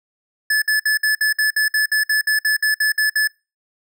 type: tone bursts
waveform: square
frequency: 1728 Hz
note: A6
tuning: 32 cents flat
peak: -15 dBFS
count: 16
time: 0.5-3.275 s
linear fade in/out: 5 ms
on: 120 ms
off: 57 ms
effects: noise-tail reverb RT60 0.3 s tail -26 dB re dry